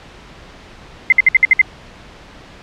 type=tone bursts; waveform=sine; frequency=2075 Hz; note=C7; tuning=15 cents flat; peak=-4 dBFS; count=7; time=1.1-1.615 s; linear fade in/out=2 ms; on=23 ms; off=59 ms; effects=pink hiss -39 dBFS RMS until 2.62 s + low-pass 4000 Hz 12 dB/octave